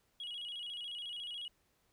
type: tone with vibrato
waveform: sine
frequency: 3100 Hz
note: G7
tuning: 20 cents flat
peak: -39 dBFS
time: 0.2-1.48 s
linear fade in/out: 2 ms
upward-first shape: square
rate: 14 Hz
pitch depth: 110 cents each way
effects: tanh soft clip ceiling -38 dBFS + pink hiss -75 dBFS RMS until 1.92 s